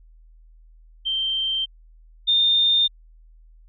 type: tone pair in turn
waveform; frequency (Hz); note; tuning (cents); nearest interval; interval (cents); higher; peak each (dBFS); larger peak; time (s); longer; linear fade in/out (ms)
sine; 3136 / 3627; G7 / A#7; 0 / -48; minor third; 252; second; -21 / -15; second; 1.05-1.66 / 2.27-2.88; neither; 20
effects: added 40 Hz sine -47 dBFS peak until 3.68 s